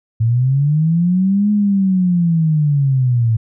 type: linear two-way sweep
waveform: sine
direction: up then down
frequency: 110 to 210 to 110 Hz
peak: -11 dBFS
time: 0.2-3.37 s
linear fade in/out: 10 ms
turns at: 1.51 s
effects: none